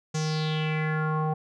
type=tone with low-pass filter sweep; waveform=square; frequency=155.56 Hz; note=D#3; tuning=in tune; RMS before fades=-27 dBFS; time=0.14-1.34 s; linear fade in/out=10 ms; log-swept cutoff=6700 to 830 Hz; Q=4.3; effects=none